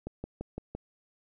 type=click train; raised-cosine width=2 ms; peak=-23 dBFS; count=5; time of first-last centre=0.07-0.75 s; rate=5.88 Hz; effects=none